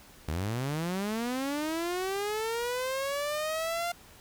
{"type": "linear sweep", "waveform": "sawtooth", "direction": "up", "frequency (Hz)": [71.8, 700], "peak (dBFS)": -26, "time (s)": [0.28, 3.92], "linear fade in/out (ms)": 5, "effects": ["pink hiss -54 dBFS RMS until 4.2 s"]}